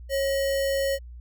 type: tone with sample-and-hold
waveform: sine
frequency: 548 Hz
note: C#5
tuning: 20 cents flat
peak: -22 dBFS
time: 0.09-0.99 s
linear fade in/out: 50 ms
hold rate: 2450 Hz
effects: added 60 Hz sine -39 dBFS peak until 1.2 s

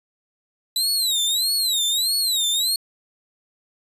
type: tone with vibrato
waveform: sawtooth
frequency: 3942 Hz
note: B7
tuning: 4 cents flat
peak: -16 dBFS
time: 0.76-2.76 s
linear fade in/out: 2 ms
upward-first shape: sine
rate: 1.6 Hz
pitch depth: 180 cents each way
effects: resampled to 32000 Hz

